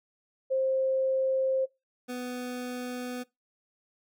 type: tone pair in turn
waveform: sine / 25% pulse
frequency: 528 / 248.6 Hz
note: C5 / B3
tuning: +16 / +12 cents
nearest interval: octave + minor second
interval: 1304 cents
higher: first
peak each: -24 / -30 dBFS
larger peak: first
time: 0.5-1.66 / 2.08-3.24 s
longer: neither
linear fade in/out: 20 ms
effects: noise-tail reverb RT60 0.2 s tail -21 dB re dry